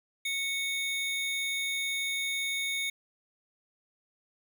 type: tone pair together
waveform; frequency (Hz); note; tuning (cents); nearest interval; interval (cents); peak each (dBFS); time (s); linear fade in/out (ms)
square; 2217 / 3669; C#7 / A#7; 0 / -28; major sixth; 872; -32 / -35; 0.25-2.9; 5
effects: none